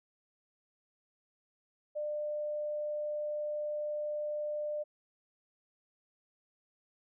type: tone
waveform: sine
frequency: 598 Hz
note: D5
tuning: 31 cents sharp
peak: -33 dBFS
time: 1.95-4.84 s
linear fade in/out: 20 ms
effects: none